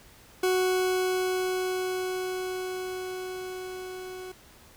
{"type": "tone with level ramp", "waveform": "40% pulse", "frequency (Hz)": 370, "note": "F#4", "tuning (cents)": 0, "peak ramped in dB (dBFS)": [-21, -37], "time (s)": [0.43, 4.32], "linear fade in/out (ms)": 5, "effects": ["pink hiss -54 dBFS RMS until 4.76 s"]}